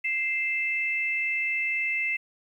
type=tone pair together; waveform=sine; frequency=2093 / 2637 Hz; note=C7 / E7; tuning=0 / 0 cents; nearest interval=major third; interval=400 cents; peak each=-27 / -28 dBFS; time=0.04-2.17 s; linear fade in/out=10 ms; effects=10-bit